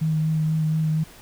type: tone with vibrato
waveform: sine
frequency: 157 Hz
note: D#3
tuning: 16 cents sharp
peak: -19 dBFS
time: 0.01-1.04 s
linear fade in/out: 10 ms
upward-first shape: sine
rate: 4.2 Hz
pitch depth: 15 cents each way
effects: pink hiss -47 dBFS RMS until 1.21 s